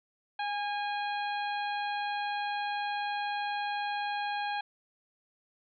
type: harmonic tone with a mistuned harmonic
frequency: 823 Hz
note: G#5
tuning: 16 cents flat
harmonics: 1 / 2 / 3 / 4 / 5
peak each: -32 / -38 / -42 / -44 / -46 dBFS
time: 0.39-4.61 s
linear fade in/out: 5 ms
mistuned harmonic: 2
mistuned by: -18 cents
effects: none